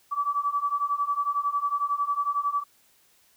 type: beating tone pair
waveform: sine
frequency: 1145 / 1156 Hz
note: D6 / D6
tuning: -44 / -28 cents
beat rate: 11 Hz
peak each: -28 / -26 dBFS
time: 0.11-2.64 s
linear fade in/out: 20 ms
effects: white hiss -62 dBFS RMS until 3.36 s